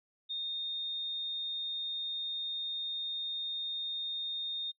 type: tone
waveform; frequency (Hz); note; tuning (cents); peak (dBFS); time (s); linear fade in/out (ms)
sine; 3670; A#7; -28; -34; 0.29-4.72; 20
effects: noise-tail reverb RT60 0.1 s tail -19 dB re dry